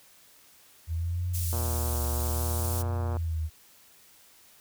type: tone with vibrato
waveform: sine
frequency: 81 Hz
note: E2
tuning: 30 cents flat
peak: -27 dBFS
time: 0.87-3.5 s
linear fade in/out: 50 ms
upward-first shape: triangle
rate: 0.61 Hz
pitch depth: 180 cents each way
type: high-pass noise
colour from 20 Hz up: pink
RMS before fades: -36 dBFS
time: 1.33-2.83 s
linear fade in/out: 20 ms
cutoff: 8300 Hz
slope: 12 dB/octave
type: click train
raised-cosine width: 1 ms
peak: -23 dBFS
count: 196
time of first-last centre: 1.53-3.169 s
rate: 119 Hz
effects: white hiss -57 dBFS RMS until 4.6 s

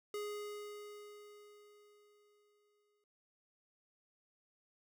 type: tone with exponential decay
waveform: square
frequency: 415.3 Hz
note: G#4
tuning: in tune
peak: -39 dBFS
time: 0.14-3.04 s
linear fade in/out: 2 ms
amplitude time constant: 630 ms
effects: none

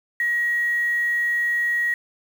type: tone with quantisation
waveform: sine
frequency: 1900 Hz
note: A#6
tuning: 33 cents sharp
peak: -19 dBFS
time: 0.2-1.94 s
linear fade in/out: 2 ms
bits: 7
effects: none

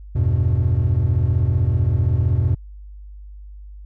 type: chord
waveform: triangle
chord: E minor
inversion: none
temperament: equal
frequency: 82.41 / 98 / 123.47 Hz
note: E2 / G2 / B2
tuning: 0 / 0 / 0 cents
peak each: -17 dBFS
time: 0.15-2.55 s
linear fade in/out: 10 ms
effects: tanh soft clip ceiling -7 dBFS + added 50 Hz sine -35 dBFS peak until 3.85 s

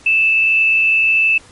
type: tone with frequency modulation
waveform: sine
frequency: 2637 Hz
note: E7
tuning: in tune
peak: -10 dBFS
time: 0.06-1.38 s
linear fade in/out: 5 ms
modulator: 129 Hz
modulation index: 0.31
effects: pink hiss -44 dBFS RMS until 1.51 s + MP3 48 kbps

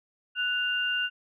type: tone pair together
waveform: sine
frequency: 1480 / 2797 Hz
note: F#6 / F7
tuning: 0 / +2 cents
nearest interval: major seventh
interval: 1102 cents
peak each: -28 dBFS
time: 0.35-1.1 s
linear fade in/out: 50 ms
effects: none

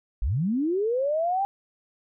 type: linear sweep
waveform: sine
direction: up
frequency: 41.2 to 805 Hz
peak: -22 dBFS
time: 0.22-1.45 s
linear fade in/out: 0 ms
effects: none

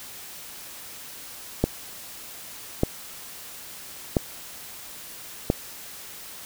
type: clicks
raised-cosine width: 2 ms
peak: -5 dBFS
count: 4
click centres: 1.64 / 2.834 / 4.168 / 5.501 s
effects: white hiss -41 dBFS RMS until 6.45 s

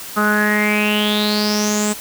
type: tone with low-pass filter sweep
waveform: sawtooth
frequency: 210 Hz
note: G#3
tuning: 19 cents sharp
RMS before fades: -17 dBFS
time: 0.16-1.94 s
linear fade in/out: 20 ms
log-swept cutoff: 1300 to 8100 Hz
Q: 9.5
effects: white hiss -32 dBFS RMS until 2 s

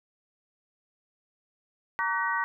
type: tone cluster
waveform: sine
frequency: 927 / 1144 / 1508 / 1902 Hz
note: A#5 / D6 / F#6 / A#6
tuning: -10 / -46 / +32 / +34 cents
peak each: -31 dBFS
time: 1.99-2.44 s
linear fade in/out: 0 ms
effects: none

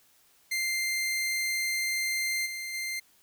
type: tone with level steps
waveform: sawtooth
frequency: 2093 Hz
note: C7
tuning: in tune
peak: -24 / -31 / -28 dBFS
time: 0.51-3 s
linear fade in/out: 10 ms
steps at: 2.45 / 2.73 s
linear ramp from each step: 20 ms
effects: white hiss -63 dBFS RMS until 3.22 s

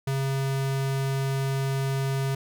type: tone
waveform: square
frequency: 135.6 Hz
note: C#3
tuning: 38 cents flat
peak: -25 dBFS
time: 0.07-2.35 s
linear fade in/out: 5 ms
effects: none

